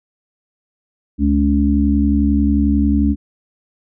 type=harmonic tone; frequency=71.2 Hz; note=C#2; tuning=47 cents sharp; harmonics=1 / 3 / 4; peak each=-16 / -16 / -16 dBFS; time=1.18-3.16 s; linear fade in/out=50 ms; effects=none